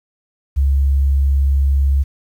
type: tone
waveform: sine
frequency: 68.9 Hz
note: C#2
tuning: 10 cents flat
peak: -11 dBFS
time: 0.56-2.04 s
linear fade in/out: 20 ms
effects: 8-bit